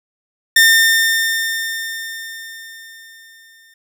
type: tone with exponential decay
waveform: sawtooth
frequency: 1810 Hz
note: A6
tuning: 48 cents sharp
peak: -3 dBFS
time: 0.56-3.74 s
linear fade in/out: 5 ms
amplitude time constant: 690 ms
effects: none